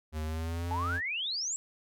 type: tone with pitch glide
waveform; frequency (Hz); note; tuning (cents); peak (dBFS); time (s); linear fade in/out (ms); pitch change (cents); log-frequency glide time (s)
square; 77.78 to 87.31; D#2 to F2; 0 to 0; -33; 0.12-1.01; 50; +200; 0.24-0.71
type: exponential sweep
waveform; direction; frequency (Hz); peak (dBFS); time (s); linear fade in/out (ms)
sine; up; 832 to 7800; -31; 0.71-1.56; 0
effects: none